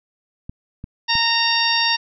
clicks, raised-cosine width 5 ms, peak -19 dBFS, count 3, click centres 0.495 / 0.841 / 1.154 s
harmonic tone, 924 Hz, A#5, 16 cents flat, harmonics 1 / 2 / 3 / 4 / 5 / 6, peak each -23 / -23 / -23 / -23 / -23 / -23 dBFS, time 1.08-1.97 s, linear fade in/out 20 ms
effects none

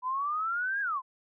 sine exponential two-way sweep, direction up then down, 991 to 1661.2 to 991 Hz, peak -28 dBFS, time 0.02-1.02 s, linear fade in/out 50 ms, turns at 0.81 s, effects none

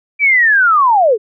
sine linear sweep, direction down, 2349 to 394.8 Hz, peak -7 dBFS, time 0.19-1.18 s, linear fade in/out 50 ms, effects none

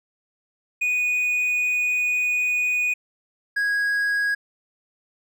triangle tone pair in turn, 2474 / 1651.2 Hz, D#7 / G#6, -10 / -10 cents, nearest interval perfect fifth, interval 700 cents, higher first, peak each -18 dBFS, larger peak neither, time 0.81-2.94 / 3.56-4.35 s, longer first, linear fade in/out 10 ms, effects none

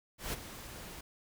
pink noise with ADSR envelope, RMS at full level -35 dBFS, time 0.18-1.01 s, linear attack 150 ms, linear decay 21 ms, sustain -12 dB, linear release 7 ms, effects none

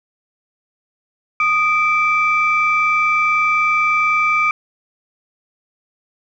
sine tone pair together, 1237.3 / 2332 Hz, D#6 / D7, -10 / -13 cents, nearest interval major seventh, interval 1097 cents, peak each -15 dBFS, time 1.4-4.51 s, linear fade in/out 2 ms, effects tanh soft clip ceiling -6 dBFS

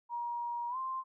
sine tone with pitch glide, 950 to 1048 Hz, A#5 to C6, +33 to +2 cents, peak -34 dBFS, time 0.09-1.04 s, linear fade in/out 50 ms, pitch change +169 cents, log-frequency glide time 0.69-0.77 s, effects none

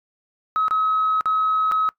sine tone with dropouts, 1279 Hz, D#6, 47 cents sharp, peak -16 dBFS, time 0.56-1.89 s, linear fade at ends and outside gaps 0 ms, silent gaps 0.682-0.709 / 1.209-1.257 / 1.714-1.72 s, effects noise-tail reverb RT60 0.1 s tail -21 dB re dry + tanh soft clip ceiling -13 dBFS

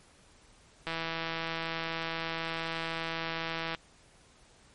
click train, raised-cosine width 0.3 ms, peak -18 dBFS, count 473, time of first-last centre 0.87-3.748 s, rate 164 Hz, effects pink hiss -60 dBFS RMS until 4.74 s + MP3 48 kbps

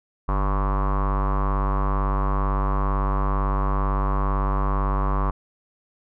square tone with low-pass filter, 48.93 Hz, G1, 2 cents flat, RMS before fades -22 dBFS, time 0.28-5.31 s, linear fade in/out 10 ms, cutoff 1100 Hz, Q 7.1, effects none

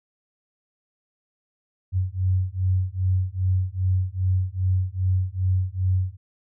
sine beating tone pair, 91.8 / 94.3 Hz, F#2 / F#2, -13 / +33 cents, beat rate 2.5 Hz, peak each -23 / -23 dBFS, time 1.92-6.17 s, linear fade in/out 50 ms, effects none

